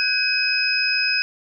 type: tone cluster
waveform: sine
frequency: 1509 / 1636 / 2534 / 5060 Hz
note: F#6 / G#6 / D#7 / D#8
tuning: +34 / -26 / +31 / +28 cents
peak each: -26 / -30 / -21 / -22 dBFS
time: 0-1.22 s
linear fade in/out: 0 ms
effects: none